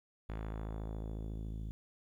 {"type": "tone with low-pass filter sweep", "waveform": "sawtooth", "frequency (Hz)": 54, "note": "A1", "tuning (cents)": -32, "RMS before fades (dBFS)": -41, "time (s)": [0.29, 1.71], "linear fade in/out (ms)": 0, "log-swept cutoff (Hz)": [2200, 190], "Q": 0.87, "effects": ["12-bit"]}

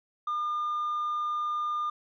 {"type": "tone with tanh clipping", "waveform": "triangle", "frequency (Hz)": 1208, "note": "D6", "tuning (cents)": 48, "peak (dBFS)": -28, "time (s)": [0.27, 1.9], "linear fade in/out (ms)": 5, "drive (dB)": 6, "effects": []}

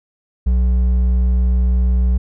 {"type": "tone with hard clipping", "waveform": "triangle", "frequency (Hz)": 61.6, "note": "B1", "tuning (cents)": -4, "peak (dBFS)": -13, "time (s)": [0.46, 2.18], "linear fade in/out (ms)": 10, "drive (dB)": 8, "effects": []}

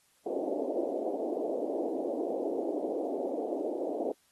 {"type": "band-pass noise", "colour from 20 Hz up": "pink", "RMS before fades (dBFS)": -33, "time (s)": [0.26, 4.12], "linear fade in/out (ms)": 5, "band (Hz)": [280, 690], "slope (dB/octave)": 48, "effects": ["white hiss -68 dBFS RMS until 4.31 s", "AAC 32 kbps"]}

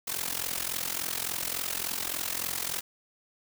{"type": "noise with amplitude modulation", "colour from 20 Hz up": "white", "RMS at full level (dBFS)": -29, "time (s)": [0.07, 2.81], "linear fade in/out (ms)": 10, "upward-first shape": "sine", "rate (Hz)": 43.5, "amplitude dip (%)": 85, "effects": []}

